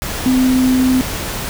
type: tone in noise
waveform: sine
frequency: 257 Hz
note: C4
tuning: 31 cents flat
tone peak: -10 dBFS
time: 0.26-1.01 s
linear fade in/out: 0 ms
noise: pink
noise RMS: -23 dBFS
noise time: 0.02-1.49 s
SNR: +10 dB
effects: none